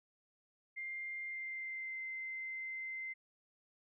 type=tone with pitch glide; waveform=sine; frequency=2100 to 2075 Hz; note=C7 to C7; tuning=+6 to -15 cents; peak=-40 dBFS; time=0.76-3.14 s; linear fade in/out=20 ms; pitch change=-21 cents; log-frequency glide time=1.28-2.02 s; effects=none